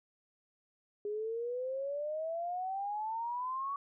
sine exponential sweep, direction up, 409.8 to 1134 Hz, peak -34 dBFS, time 1.05-3.76 s, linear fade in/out 2 ms, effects none

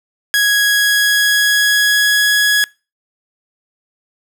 sawtooth tone with pitch glide, 1661.2 to 1674.7 Hz, G#6 to G#6, 0 to +14 cents, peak -7 dBFS, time 0.34-2.64 s, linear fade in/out 0 ms, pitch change +14 cents, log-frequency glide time 0.64-2.24 s, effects noise-tail reverb RT60 0.3 s tail -24 dB re dry

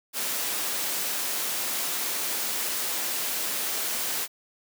white high-pass noise, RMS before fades -29 dBFS, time 0.13-4.28 s, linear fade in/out 50 ms, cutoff 220 Hz, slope 12 dB/octave, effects none

